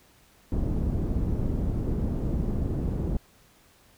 pink low-pass noise, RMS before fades -27 dBFS, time 0.52-3.17 s, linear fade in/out 2 ms, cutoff 290 Hz, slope 12 dB/octave, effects pink hiss -59 dBFS RMS until 3.97 s

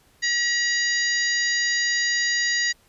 harmonic tone, 956 Hz, A#5, 43 cents sharp, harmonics 2 / 3 / 4 / 5 / 6 / 7, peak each -22 / -35 / -32 / -27 / -37 / -29 dBFS, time 0.22-2.73 s, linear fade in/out 20 ms, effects pink hiss -59 dBFS RMS until 2.88 s + resampled to 32000 Hz

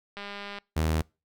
click train, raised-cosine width 0.3 ms, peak -23 dBFS, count 85, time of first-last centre 0.17-0.586 s, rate 202 Hz
sawtooth tone, 79.2 Hz, D#2, 31 cents sharp, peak -20 dBFS, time 0.76-1.02 s, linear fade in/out 10 ms
effects noise-tail reverb RT60 0.3 s tail -26 dB re dry

